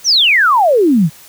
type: exponential sweep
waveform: sine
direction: down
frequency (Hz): 6330 to 143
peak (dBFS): -7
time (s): 0.04-1.1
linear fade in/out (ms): 50
effects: white hiss -40 dBFS RMS until 1.28 s